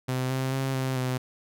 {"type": "tone with pitch steps", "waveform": "sawtooth", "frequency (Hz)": [128.6, 131.5, 133.9, 131.3, 128.1], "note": ["C3", "C3", "C3", "C3", "C3"], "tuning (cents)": [-30, 9, 40, 6, -36], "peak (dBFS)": -22, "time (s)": [0.08, 1.18], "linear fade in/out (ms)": 10, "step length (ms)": 220, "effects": []}